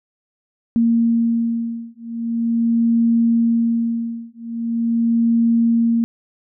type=beating tone pair; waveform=sine; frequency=231.2 / 231.62 Hz; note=A#3 / A#3; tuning=-14 / -11 cents; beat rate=0.42 Hz; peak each=-18 / -18 dBFS; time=0.76-6.04 s; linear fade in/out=0 ms; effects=none